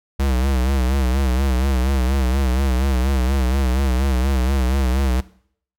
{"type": "tone with vibrato", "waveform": "square", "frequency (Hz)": 65.41, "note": "C2", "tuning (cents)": 0, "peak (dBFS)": -17, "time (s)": [0.19, 5.21], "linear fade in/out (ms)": 10, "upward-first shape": "sine", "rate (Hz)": 4.2, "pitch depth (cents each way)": 97, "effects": ["noise-tail reverb RT60 0.6 s tail -19 dB re dry"]}